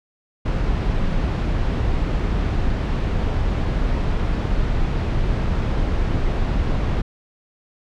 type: noise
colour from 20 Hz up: brown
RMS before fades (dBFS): -20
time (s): 0.45-7.02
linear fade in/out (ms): 10
effects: low-pass 4000 Hz 12 dB/octave